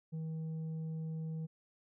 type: tone with tanh clipping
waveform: sine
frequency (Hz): 159.8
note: D#3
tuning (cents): +47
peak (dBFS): -38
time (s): 0.12-1.47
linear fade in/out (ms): 20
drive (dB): 4
effects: none